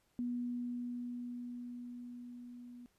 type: tone with level ramp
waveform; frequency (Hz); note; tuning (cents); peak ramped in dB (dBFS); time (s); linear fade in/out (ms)
sine; 243.3; B3; -26; -34 to -49; 0.19-2.86; 0
effects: pink hiss -75 dBFS RMS until 2.98 s + resampled to 32000 Hz